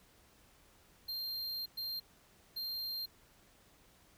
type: tone bursts at uneven times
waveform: square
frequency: 4186 Hz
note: C8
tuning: in tune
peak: -38 dBFS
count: 3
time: 1.08-1.66 / 1.77-2 / 2.56-3.06 s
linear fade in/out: 10 ms
effects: pink hiss -65 dBFS RMS until 4.17 s